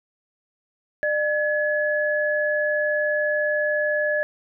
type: tone pair together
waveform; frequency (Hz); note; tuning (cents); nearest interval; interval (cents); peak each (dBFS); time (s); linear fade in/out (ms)
sine; 601 / 1700; D5 / G#6; +40 / +40; octave + tritone; 1800; -22 / -23; 1.03-4.23; 0
effects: none